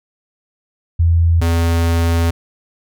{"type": "tone pair in turn", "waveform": ["sine", "square"], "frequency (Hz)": [83.9, 83.9], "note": ["E2", "E2"], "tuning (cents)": [31, 31], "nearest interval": "unison", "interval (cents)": 0, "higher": "neither", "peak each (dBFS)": [-9, -13], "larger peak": "first", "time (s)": [[0.99, 1.41], [1.41, 2.31]], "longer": "second", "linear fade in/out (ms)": 10, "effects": []}